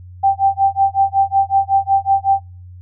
sine tone with tremolo, 784 Hz, G5, in tune, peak -8 dBFS, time 0.23-2.41 s, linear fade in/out 10 ms, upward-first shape sine, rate 5.4 Hz, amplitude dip 100%, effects noise-tail reverb RT60 0.3 s tail -22 dB re dry + added 90 Hz sine -34 dBFS peak until 2.81 s

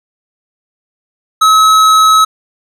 sine tone with hard clipping, 1286 Hz, E6, 43 cents flat, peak -6 dBFS, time 1.41-2.25 s, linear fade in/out 10 ms, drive 14 dB, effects none

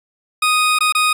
20% pulse tone with dropouts, 1244.5 Hz, D#6, in tune, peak -8 dBFS, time 0.42-1.13 s, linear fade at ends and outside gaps 5 ms, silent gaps 0.788-0.806 / 0.924-0.949 s, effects resampled to 32000 Hz + 8-bit

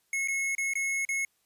square tone with dropouts, 2179 Hz, C#7, 30 cents flat, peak -28 dBFS, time 0.13-1.25 s, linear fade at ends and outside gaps 2 ms, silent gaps 0.276-0.283 / 0.551-0.581 / 0.736-0.754 / 1.051-1.089 s, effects white hiss -72 dBFS RMS until 1.45 s + resampled to 32000 Hz

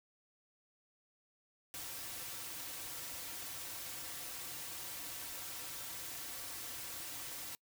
white noise with comb filter, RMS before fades -45 dBFS, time 1.74-7.55 s, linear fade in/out 0 ms, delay 4.8 ms, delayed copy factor -0.6, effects noise-tail reverb RT60 0.1 s tail -26 dB re dry

